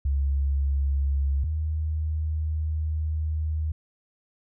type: tone pair in turn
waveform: sine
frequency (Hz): 69.3 / 77.79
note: C#2 / D#2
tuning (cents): 0 / 0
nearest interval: major second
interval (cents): 200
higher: second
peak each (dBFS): -21 / -24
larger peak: first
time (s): 0.05-1.44 / 1.44-3.72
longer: second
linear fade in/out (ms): 5
effects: none